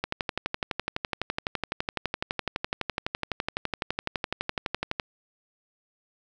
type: click train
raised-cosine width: 0.3 ms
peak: -11 dBFS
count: 60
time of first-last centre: 0.04-4.998 s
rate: 11.9 Hz
effects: none